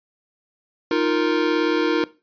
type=chord; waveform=square; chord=Eb suspended second; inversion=none; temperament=equal; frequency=311.1 / 349.2 / 466.2 Hz; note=Eb4 / F4 / Bb4; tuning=0 / 0 / 0 cents; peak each=-23 dBFS; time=0.91-2.04 s; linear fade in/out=2 ms; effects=noise-tail reverb RT60 0.3 s tail -19 dB re dry + resampled to 11025 Hz